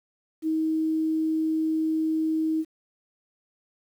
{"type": "tone", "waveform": "sine", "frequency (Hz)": 317, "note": "D#4", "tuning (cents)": 32, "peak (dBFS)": -22, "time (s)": [0.42, 2.65], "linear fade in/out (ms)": 50, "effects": ["9-bit"]}